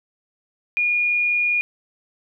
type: tone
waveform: sine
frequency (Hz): 2435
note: D#7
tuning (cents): -38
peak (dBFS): -17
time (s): 0.77-1.61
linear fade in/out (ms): 0
effects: none